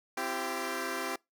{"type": "chord", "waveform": "10% pulse", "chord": "C major", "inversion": "none", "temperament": "equal with one note detuned", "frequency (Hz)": [261.6, 338.1, 392], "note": ["C4", "E4", "G4"], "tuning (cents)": [0, 44, 0], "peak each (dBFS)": [-30, -29, -28], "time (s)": [0.17, 1.16], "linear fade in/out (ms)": 5, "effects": ["noise-tail reverb RT60 0.2 s tail -25 dB re dry"]}